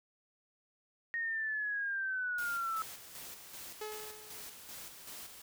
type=linear sweep; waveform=sine; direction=down; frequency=1864.7 to 1300 Hz; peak=-33 dBFS; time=1.14-2.82 s; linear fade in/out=0 ms
type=noise with tremolo; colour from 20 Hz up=white; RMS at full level=-47 dBFS; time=2.38-5.42 s; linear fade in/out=5 ms; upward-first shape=square; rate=2.6 Hz; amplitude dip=45%
type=tone with exponential decay; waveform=sawtooth; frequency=427.4 Hz; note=G#4; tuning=50 cents sharp; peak=-34 dBFS; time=3.81-4.73 s; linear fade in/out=5 ms; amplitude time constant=200 ms
effects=none